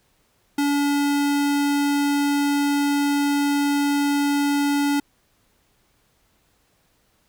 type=tone; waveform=square; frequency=285.9 Hz; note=D4; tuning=46 cents flat; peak=-19 dBFS; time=0.58-5 s; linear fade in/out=5 ms; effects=pink hiss -64 dBFS RMS until 7.28 s